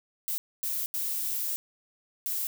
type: noise bursts at uneven times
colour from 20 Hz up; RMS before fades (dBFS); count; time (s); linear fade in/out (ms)
violet; -31; 4; 0.28-0.38 / 0.63-0.86 / 0.94-1.56 / 2.26-2.47; 0
effects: none